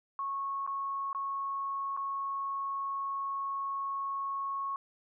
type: tone with dropouts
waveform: sine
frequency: 1100 Hz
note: C#6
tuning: 14 cents flat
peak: -32 dBFS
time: 0.19-4.76 s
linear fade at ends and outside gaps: 1 ms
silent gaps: 0.665-0.675 / 1.13-1.148 / 1.966-1.973 s
effects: none